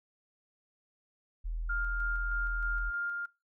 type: tone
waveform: sine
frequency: 40.95 Hz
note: E1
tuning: 11 cents flat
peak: -32 dBFS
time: 1.44-2.91 s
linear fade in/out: 20 ms
type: tone with tremolo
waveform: sine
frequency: 1404 Hz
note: F6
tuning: 9 cents sharp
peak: -31 dBFS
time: 1.69-3.26 s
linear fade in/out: 10 ms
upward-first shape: square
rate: 3.2 Hz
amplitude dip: 25%
effects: noise-tail reverb RT60 0.3 s tail -24 dB re dry